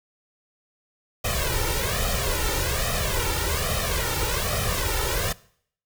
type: noise with flanger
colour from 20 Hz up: pink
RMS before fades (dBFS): -25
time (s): 1.24-5.33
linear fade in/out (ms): 10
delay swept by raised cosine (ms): 1.6 to 2.22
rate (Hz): 1.2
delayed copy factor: +0.95
effects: noise-tail reverb RT60 0.6 s tail -21 dB re dry